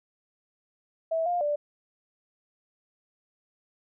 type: tone with pitch steps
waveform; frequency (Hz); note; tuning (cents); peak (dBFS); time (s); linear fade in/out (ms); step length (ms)
sine; 652 / 705 / 588; E5 / F5 / D5; -19 / +16 / +2; -24; 1.11-1.56; 10; 150
effects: none